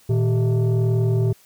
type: tone with frequency modulation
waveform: sine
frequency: 115.4 Hz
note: A#2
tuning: 17 cents flat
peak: -14 dBFS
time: 0.09-1.33 s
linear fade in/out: 10 ms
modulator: 272 Hz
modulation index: 0.75
effects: tanh soft clip ceiling -14 dBFS + white hiss -54 dBFS RMS until 1.45 s